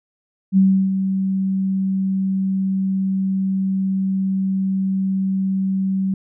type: tone with ADSR envelope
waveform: sine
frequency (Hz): 191.6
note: G3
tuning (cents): -39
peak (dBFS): -9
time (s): 0.52-6.14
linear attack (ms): 51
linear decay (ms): 330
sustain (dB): -8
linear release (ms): 3
effects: none